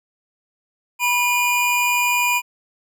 square tone pair together, 976 / 2428 Hz, B5 / D#7, -21 / -43 cents, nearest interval octave + major third, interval 1578 cents, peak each -21 / -19 dBFS, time 0.99-2.42 s, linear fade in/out 50 ms, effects none

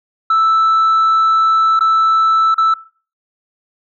sine tone with dropouts, 1318.5 Hz, E6, in tune, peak -7 dBFS, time 0.3-2.74 s, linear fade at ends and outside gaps 5 ms, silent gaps 1.793-1.807 / 2.544-2.58 s, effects noise-tail reverb RT60 0.4 s tail -20 dB re dry + tanh soft clip ceiling -8 dBFS

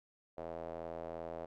square tone with band-pass filter, 41.4 Hz, E1, 8 cents sharp, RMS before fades -44 dBFS, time 0.37-1.46 s, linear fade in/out 10 ms, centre 600 Hz, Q 3.2, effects none

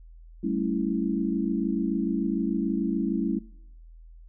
sine chord, A dominant seventh, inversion third, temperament equal with one note detuned, 193.19 / 220 / 277.2 / 329.6 Hz, G3 / A3 / C#4 / E4, -25 / 0 / 0 / 0 cents, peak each -30 dBFS, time 0.43-3.39 s, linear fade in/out 10 ms, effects noise-tail reverb RT60 0.7 s tail -22 dB re dry + added 41 Hz sine -45 dBFS peak until 4.28 s

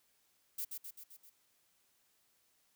violet noise with echo, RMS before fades -39 dBFS, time 0.58-0.65 s, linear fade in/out 10 ms, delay 130 ms, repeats 5, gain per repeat -4 dB, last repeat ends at 1.3 s, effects white hiss -74 dBFS RMS until 2.75 s

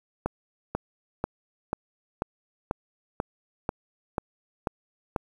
click train, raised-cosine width 1 ms, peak -12 dBFS, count 11, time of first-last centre 0.26-5.162 s, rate 2.04 Hz, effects 8-bit

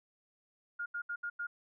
sine tone bursts at uneven times, 1420 Hz, F6, 28 cents sharp, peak -35 dBFS, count 5, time 0.79-0.86 / 0.94-1.02 / 1.09-1.16 / 1.23-1.3 / 1.39-1.47 s, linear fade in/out 10 ms, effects none

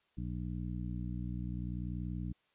harmonic tone, 60.6 Hz, B1, 32 cents flat, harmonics 1 / 2 / 3 / 4 / 5, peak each -40 / -41 / -41 / -49 / -48 dBFS, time 0.17-2.33 s, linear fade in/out 10 ms, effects white hiss -74 dBFS RMS until 2.54 s + resampled to 8000 Hz

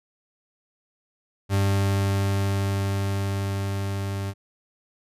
40% pulse tone with level ramp, 98.6 Hz, G2, 11 cents sharp, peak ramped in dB -18 to -26 dBFS, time 1.49-4.34 s, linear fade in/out 50 ms, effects resampled to 32000 Hz

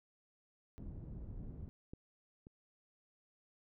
pink low-pass noise, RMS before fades -47 dBFS, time 0.78-1.69 s, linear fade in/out 0 ms, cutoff 230 Hz, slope 12 dB/octave
clicks, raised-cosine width 3 ms, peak -34 / -41 dBFS, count 2, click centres 1.935 / 2.469 s
effects none

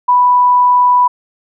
sine tone, 987.8 Hz, B5, in tune, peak -6 dBFS, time 0.08-1.08 s, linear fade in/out 10 ms, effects none

